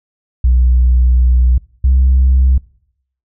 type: tone pair in turn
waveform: sine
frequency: 61.74 / 65.04 Hz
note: B1 / C2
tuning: 0 / -10 cents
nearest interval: minor second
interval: 90 cents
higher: second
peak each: -5 dBFS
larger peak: neither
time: 0.44-1.58 / 1.84-2.58 s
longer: first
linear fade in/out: 5 ms
effects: noise-tail reverb RT60 0.7 s tail -24 dB re dry + tanh soft clip ceiling -4 dBFS